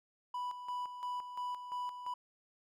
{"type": "tone with tremolo", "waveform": "triangle", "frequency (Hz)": 987.8, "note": "B5", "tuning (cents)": 0, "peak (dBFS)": -34, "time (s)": [0.34, 2.14], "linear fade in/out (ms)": 5, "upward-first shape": "square", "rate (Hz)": 2.9, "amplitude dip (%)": 60, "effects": []}